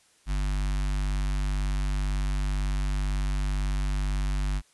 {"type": "tone with notch filter", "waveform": "square", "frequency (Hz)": 49, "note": "G1", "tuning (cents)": 0, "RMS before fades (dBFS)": -27, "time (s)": [0.26, 4.62], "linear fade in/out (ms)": 50, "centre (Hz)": 470, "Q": 0.6, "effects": ["white hiss -62 dBFS RMS until 4.73 s", "resampled to 24000 Hz"]}